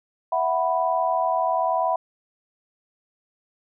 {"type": "chord", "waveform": "sine", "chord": "E suspended second", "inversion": "none", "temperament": "equal", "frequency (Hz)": [659.3, 740, 987.8], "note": ["E5", "F#5", "B5"], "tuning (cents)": [0, 0, 0], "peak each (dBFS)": -24, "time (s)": [0.32, 1.96], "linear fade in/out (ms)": 5, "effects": []}